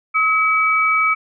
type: tone pair together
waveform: sine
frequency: 1281.8 / 2286 Hz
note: E6 / D7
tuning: -49 / -47 cents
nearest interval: minor seventh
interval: 1002 cents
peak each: -16 dBFS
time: 0.14-1.15 s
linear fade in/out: 20 ms
effects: none